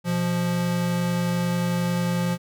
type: tone pair together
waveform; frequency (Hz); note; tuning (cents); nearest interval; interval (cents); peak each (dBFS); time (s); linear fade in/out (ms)
square; 123.53 / 174.7; B2 / F3; +1 / +1; tritone; 600; -30 / -23; 0.04-2.38; 50
effects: none